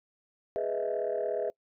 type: chord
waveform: sine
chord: E major seventh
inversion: first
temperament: equal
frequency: 415.3 / 493.9 / 622.3 / 659.3 Hz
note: G#4 / B4 / D#5 / E5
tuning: 0 / 0 / 0 / 0 cents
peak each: -33 dBFS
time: 0.56-1.5 s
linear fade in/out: 0 ms
effects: noise-tail reverb RT60 0.1 s tail -26 dB re dry + tanh soft clip ceiling -22 dBFS